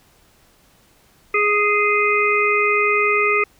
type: harmonic tone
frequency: 415.3 Hz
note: G#4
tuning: in tune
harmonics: 1 / 3 / 5 / 6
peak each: -20 / -20 / -20 / -20 dBFS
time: 1.34-3.44 s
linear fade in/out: 5 ms
effects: pink hiss -55 dBFS RMS until 3.59 s